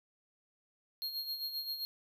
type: tone with tremolo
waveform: square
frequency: 4249 Hz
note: C8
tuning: 26 cents sharp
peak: -35 dBFS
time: 1.02-1.85 s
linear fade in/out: 0 ms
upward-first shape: sine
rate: 7.6 Hz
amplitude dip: 60%
effects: none